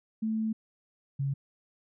sine tone pair in turn, 220 / 138.15 Hz, A3 / C#3, 0 / -6 cents, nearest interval minor sixth, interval 806 cents, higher first, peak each -27 dBFS, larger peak neither, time 0.22-0.53 / 1.19-1.34 s, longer first, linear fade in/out 10 ms, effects none

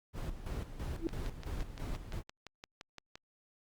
brown noise with tremolo, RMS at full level -37 dBFS, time 0.13-2.23 s, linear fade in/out 50 ms, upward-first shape square, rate 3 Hz, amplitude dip 65%
sine tone with exponential growth, 329.6 Hz, E4, in tune, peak -27 dBFS, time 0.96-1.07 s, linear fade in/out 1 ms, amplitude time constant 23 ms
click train, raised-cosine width 0.2 ms, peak -29 dBFS, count 13, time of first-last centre 1.09-3.155 s, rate 5.81 Hz
effects Opus 48 kbps

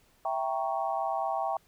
sine chord, E diminished seventh, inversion none, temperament equal, 659.3 / 784 / 932.3 / 1108.7 Hz, E5 / G5 / Bb5 / Db6, 0 / 0 / 0 / 0 cents, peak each -33 / -31 / -36 / -36 dBFS, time 0.25-1.57 s, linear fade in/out 2 ms, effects pink hiss -65 dBFS RMS until 1.67 s

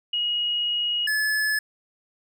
sine / square tone pair in turn, 2891 / 1719 Hz, F#7 / A6, -41 / -41 cents, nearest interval major sixth, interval 900 cents, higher first, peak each -22 dBFS, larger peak neither, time 0.13-1.07 / 1.07-1.59 s, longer first, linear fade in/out 5 ms, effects none

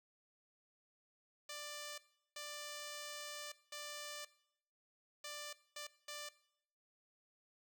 5% pulse tone bursts at uneven times, 591 Hz, D5, 11 cents sharp, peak -34 dBFS, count 6, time 1.49-1.98 / 2.36-3.52 / 3.72-4.25 / 5.24-5.53 / 5.76-5.87 / 6.08-6.29 s, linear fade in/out 5 ms, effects noise-tail reverb RT60 0.7 s tail -19 dB re dry

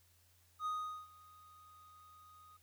triangle tone with ADSR envelope, 1244.5 Hz, D#6, in tune, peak -33 dBFS, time 0.59-2.57 s, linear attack 69 ms, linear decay 410 ms, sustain -23 dB, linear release 6 ms, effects added 87 Hz sine -70 dBFS peak until 2.62 s + white hiss -71 dBFS RMS until 2.62 s

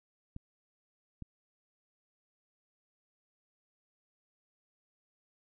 clicks, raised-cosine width 5 ms, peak -30 dBFS, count 2, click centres 0.364 / 1.223 s, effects none

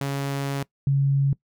sawtooth / sine tone pair in turn, 139.1 / 138.53 Hz, C#3 / C#3, +6 / -1 cents, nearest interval unison, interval 7 cents, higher first, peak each -21 / -17 dBFS, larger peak second, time 0.01-0.63 / 0.87-1.33 s, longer first, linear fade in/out 2 ms, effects noise-tail reverb RT60 0.1 s tail -21 dB re dry

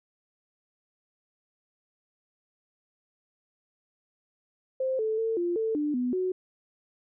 sine tone with pitch steps, 523 / 437.8 / 449 / 348 / 444.5 / 296.8 / 248.3 / 369.6 Hz, C5 / A4 / A4 / F4 / A4 / D4 / B3 / F#4, -1 / -9 / +35 / -6 / +18 / +18 / +9 / -2 cents, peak -25 dBFS, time 4.8-6.32 s, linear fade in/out 5 ms, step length 190 ms, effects none

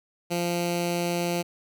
10% pulse tone with notch filter, 173.4 Hz, F3, 12 cents flat, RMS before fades -27 dBFS, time 0.3-1.43 s, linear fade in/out 20 ms, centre 1100 Hz, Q 1.4, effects none

